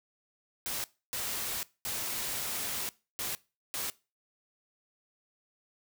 white noise bursts at uneven times, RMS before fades -35 dBFS, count 5, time 0.66-0.84 / 1.13-1.63 / 1.85-2.89 / 3.19-3.35 / 3.74-3.9 s, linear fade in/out 0 ms, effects noise-tail reverb RT60 0.3 s tail -21 dB re dry

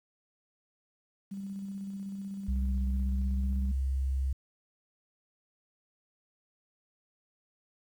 sine tone with tremolo, 196.6 Hz, G3, 5 cents sharp, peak -35 dBFS, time 1.31-3.72 s, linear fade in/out 10 ms, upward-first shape square, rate 16 Hz, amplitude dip 25%
sine tone with pitch glide, 64.5 to 66.62 Hz, C2 to C2, -24 to +32 cents, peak -27 dBFS, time 2.48-4.33 s, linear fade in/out 5 ms, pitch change +56 cents, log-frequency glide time 2.91-3.63 s
effects 10-bit

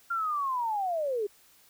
sine linear sweep, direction down, 1400 to 392 Hz, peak -27 dBFS, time 0.1-1.27 s, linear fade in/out 10 ms, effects white hiss -60 dBFS RMS until 1.69 s

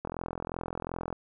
click train, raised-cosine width 1 ms, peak -20 dBFS, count 47, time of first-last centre 0.05-1.127 s, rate 42.7 Hz, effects none

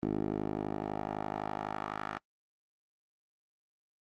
10% pulse tone with band-pass filter sweep, 51.91 Hz, G#1, in tune, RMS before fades -36 dBFS, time 0.03-2.18 s, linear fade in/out 0 ms, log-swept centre 340 to 1300 Hz, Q 1.9, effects noise-tail reverb RT60 0.1 s tail -25 dB re dry + Opus 32 kbps

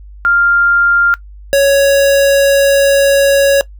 sine / square tone pair in turn, 1396.9 / 555.9 Hz, F6 / C#5, 0 / +5 cents, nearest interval octave + major third, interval 1595 cents, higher first, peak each -7 dBFS, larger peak neither, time 0.25-1.14 / 1.53-3.61 s, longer second, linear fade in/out 0 ms, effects noise-tail reverb RT60 0.1 s tail -19 dB re dry + added 50 Hz sine -31 dBFS peak until 3.79 s

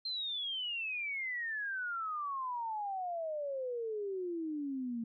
sine exponential sweep, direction down, 4186 to 225.9 Hz, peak -35 dBFS, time 0.05-5.04 s, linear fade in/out 5 ms, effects none

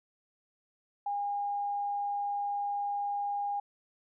sine tone, 812 Hz, G#5, 39 cents flat, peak -30 dBFS, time 1.06-3.6 s, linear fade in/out 5 ms, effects none

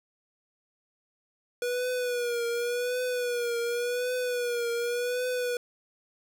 square tone with vibrato, 485.3 Hz, B4, 30 cents flat, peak -28 dBFS, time 1.62-5.57 s, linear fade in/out 2 ms, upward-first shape triangle, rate 0.89 Hz, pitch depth 64 cents each way, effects none

